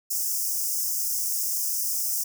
white high-pass noise, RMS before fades -27 dBFS, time 0.1-2.24 s, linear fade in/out 10 ms, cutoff 5100 Hz, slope 96 dB/octave, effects none

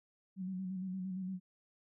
sine tone with vibrato, 186.9 Hz, F#3, 18 cents sharp, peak -37 dBFS, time 0.36-1.4 s, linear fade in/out 50 ms, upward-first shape square, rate 8.7 Hz, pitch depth 37 cents each way, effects none

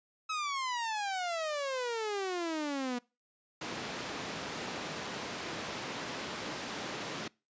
sawtooth exponential sweep, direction down, 1295 to 240 Hz, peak -29 dBFS, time 0.29-2.99 s, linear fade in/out 10 ms
pink band-pass noise, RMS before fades -40 dBFS, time 3.61-7.28 s, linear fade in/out 5 ms, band 200 to 5600 Hz, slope 12 dB/octave
effects noise-tail reverb RT60 0.3 s tail -25 dB re dry + resampled to 16000 Hz

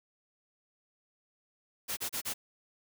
white noise bursts, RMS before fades -35 dBFS, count 4, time 1.88-2.34 s, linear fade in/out 20 ms, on 91 ms, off 32 ms, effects none

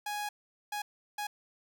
sawtooth tone bursts at uneven times, 830.6 Hz, G#5, in tune, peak -30 dBFS, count 3, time 0.06-0.29 / 0.72-0.82 / 1.18-1.27 s, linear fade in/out 5 ms, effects none

